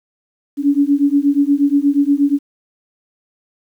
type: beating tone pair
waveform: sine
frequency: 280 / 288.4 Hz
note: C#4 / D4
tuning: +18 / -31 cents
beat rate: 8.4 Hz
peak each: -14 dBFS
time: 0.57-2.39 s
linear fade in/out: 50 ms
effects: 8-bit